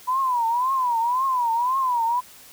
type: tone with vibrato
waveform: sine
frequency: 987.8 Hz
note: B5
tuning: in tune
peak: -19 dBFS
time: 0.07-2.21 s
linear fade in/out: 20 ms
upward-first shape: triangle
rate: 1.9 Hz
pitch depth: 170 cents each way
effects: white hiss -47 dBFS RMS until 2.52 s